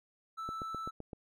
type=tone; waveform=triangle; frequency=1318.5 Hz; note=E6; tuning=in tune; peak=-36 dBFS; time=0.37-0.91 s; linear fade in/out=20 ms
type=click train; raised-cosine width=2 ms; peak=-29 dBFS; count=6; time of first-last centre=0.49-1.132 s; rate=7.79 Hz
effects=none